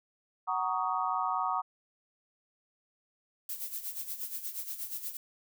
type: chord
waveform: sine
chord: D# minor seventh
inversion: first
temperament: just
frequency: 746.7 / 933.4 / 1120.1 / 1244.5 Hz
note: F#5 / A#5 / C#6 / D#6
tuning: +16 / +2 / +18 / 0 cents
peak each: -34 dBFS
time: 0.47-1.62 s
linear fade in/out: 20 ms
type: noise with tremolo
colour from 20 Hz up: violet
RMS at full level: -36 dBFS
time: 3.49-5.17 s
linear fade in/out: 2 ms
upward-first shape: sine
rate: 8.4 Hz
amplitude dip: 70%
effects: none